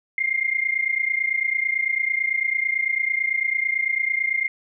sine tone pair together, 2100 / 2129 Hz, C7 / C7, +6 / +30 cents, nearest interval unison, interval 24 cents, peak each -23 dBFS, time 0.18-4.48 s, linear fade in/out 2 ms, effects none

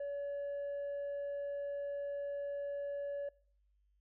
sine tone with tanh clipping, 568 Hz, C#5, 42 cents sharp, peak -38 dBFS, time 0-3.29 s, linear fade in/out 5 ms, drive 2 dB, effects noise-tail reverb RT60 0.6 s tail -24 dB re dry + added 50 Hz sine -70 dBFS peak until 4 s

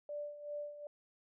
sine tone with tremolo, 587.3 Hz, D5, in tune, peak -38 dBFS, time 0.09-0.87 s, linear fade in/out 2 ms, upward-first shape sine, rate 2.6 Hz, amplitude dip 70%, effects none

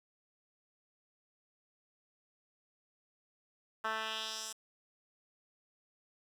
10% pulse tone with band-pass filter sweep, 220 Hz, A3, in tune, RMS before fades -39 dBFS, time 3.84-4.53 s, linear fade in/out 10 ms, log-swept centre 1400 to 7900 Hz, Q 1.8, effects 10-bit

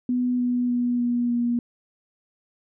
sine tone with pitch steps, 248 / 245.7 / 243.5 / 241.2 / 239 Hz, B3 / B3 / B3 / B3 / A#3, +7 / -9 / -24 / -41 / +43 cents, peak -20 dBFS, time 0.09-1.59 s, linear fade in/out 2 ms, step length 300 ms, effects none

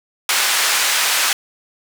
pink band-pass noise, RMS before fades -17 dBFS, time 0.29-1.33 s, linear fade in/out 2 ms, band 1300 to 12000 Hz, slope 12 dB/octave, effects none

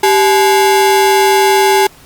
45% pulse ring-modulated tone, 622.3 Hz, D#5, in tune, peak -4 dBFS, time 0.03-1.87 s, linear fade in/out 5 ms, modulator 232 Hz, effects pink hiss -41 dBFS RMS until 2.05 s + Opus 48 kbps

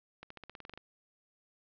accelerating click train, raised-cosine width 0.3 ms, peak -30 dBFS, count 11, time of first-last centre 0.23-0.776 s, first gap 74 ms, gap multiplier 0.93, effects low-pass 5000 Hz 12 dB/octave

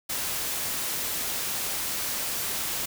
white noise, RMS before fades -30 dBFS, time 0.09-2.86 s, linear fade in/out 10 ms, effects none

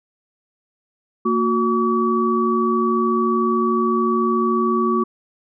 sine tone cluster, 229.8 / 363.5 / 1141 Hz, A#3 / F#4 / C#6, -25 / -31 / +50 cents, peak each -20 dBFS, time 1.25-5.04 s, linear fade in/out 10 ms, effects none

